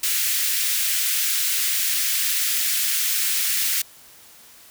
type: high-pass noise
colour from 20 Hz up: white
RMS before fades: -22 dBFS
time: 0.03-3.82 s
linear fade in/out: 5 ms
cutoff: 1700 Hz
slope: 24 dB/octave
effects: white hiss -48 dBFS RMS until 4.7 s